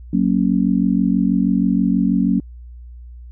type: chord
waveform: sine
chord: F# major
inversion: none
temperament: just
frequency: 185 / 231.2 / 277.5 Hz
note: F#3 / A#3 / C#4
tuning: 0 / -14 / +2 cents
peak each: -17 / -18 / -19 dBFS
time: 0.13-2.4 s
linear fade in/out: 5 ms
effects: added 60 Hz sine -34 dBFS peak until 3.31 s